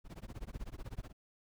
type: noise with tremolo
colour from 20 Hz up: brown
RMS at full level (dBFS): -41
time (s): 0.04-1.13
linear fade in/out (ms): 50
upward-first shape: sine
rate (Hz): 16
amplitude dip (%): 100
effects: none